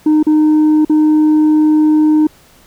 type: tone with dropouts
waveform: sine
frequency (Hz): 307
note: D#4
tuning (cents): -23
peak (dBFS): -4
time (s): 0.06-2.27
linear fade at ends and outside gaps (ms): 5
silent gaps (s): 0.229-0.267 / 0.849-0.896
effects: tanh soft clip ceiling -6 dBFS + pink hiss -46 dBFS RMS until 2.66 s